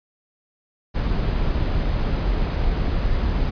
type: noise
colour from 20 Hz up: brown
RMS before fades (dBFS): -21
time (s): 0.94-3.51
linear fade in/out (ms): 20
effects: resampled to 11025 Hz